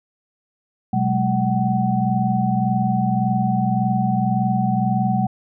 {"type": "tone cluster", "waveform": "sine", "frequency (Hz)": [126.1, 189.4, 211.2, 752], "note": ["B2", "F#3", "G#3", "F#5"], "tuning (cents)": [36, 41, 29, 28], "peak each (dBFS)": -22, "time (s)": [0.93, 5.27], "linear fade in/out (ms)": 5, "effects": []}